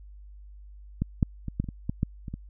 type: clicks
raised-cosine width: 5 ms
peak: -13 / -9 / -20 / -13 / -25 / -22 / -15 / -12 / -24 / -21 dBFS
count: 10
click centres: 1.02 / 1.228 / 1.483 / 1.6 / 1.642 / 1.688 / 1.895 / 2.031 / 2.282 / 2.34 s
effects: added 50 Hz sine -44 dBFS peak until 2.49 s